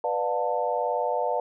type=chord; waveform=sine; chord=B half-diminished seventh; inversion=none; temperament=just; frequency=493.9 / 592.7 / 711.2 / 889 Hz; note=B4 / D5 / F5 / A5; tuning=0 / +16 / +31 / +18 cents; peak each=-29 dBFS; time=0.04-1.4 s; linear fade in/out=2 ms; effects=none